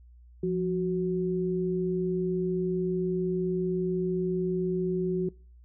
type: tone pair together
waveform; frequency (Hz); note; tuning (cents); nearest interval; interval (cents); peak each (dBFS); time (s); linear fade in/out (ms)
sine; 174.35 / 370; F3 / F#4; -3 / 0; octave + minor second; 1303; -29 / -27; 0.43-5.29; 5
effects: noise-tail reverb RT60 0.4 s tail -24 dB re dry + added 60 Hz sine -50 dBFS peak until 5.64 s